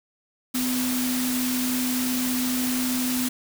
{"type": "tone in noise", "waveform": "sine", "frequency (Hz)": 252.2, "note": "B3", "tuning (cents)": 36, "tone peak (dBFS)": -24, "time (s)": [0.54, 3.29], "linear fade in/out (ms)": 10, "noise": "white", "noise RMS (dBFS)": -29, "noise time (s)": [0.54, 3.29], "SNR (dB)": 2, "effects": []}